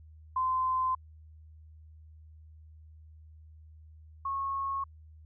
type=tone pair in turn; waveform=sine; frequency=1033 / 1094.4 Hz; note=C6 / C#6; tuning=-22 / -23 cents; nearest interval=minor second; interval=99 cents; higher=second; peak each=-26 / -30 dBFS; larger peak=first; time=0.36-0.95 / 4.25-4.84 s; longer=neither; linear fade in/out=5 ms; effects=added 78 Hz sine -50 dBFS peak until 5.25 s